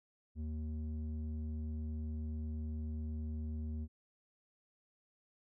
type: tone with low-pass filter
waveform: square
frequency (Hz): 77.3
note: D#2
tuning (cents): -11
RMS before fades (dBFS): -40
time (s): 0.35-3.88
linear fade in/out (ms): 50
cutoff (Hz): 210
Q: 1.6
effects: none